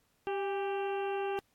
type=harmonic tone with a mistuned harmonic; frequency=392 Hz; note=G4; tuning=in tune; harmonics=1 / 2 / 3 / 4 / 5 / 6 / 7 / 8; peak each=-33 / -37 / -46 / -46 / -55 / -53 / -46 / -55 dBFS; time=0.27-1.39 s; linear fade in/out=0 ms; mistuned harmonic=2; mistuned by=+47 cents; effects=pink hiss -73 dBFS RMS until 1.54 s + AAC 64 kbps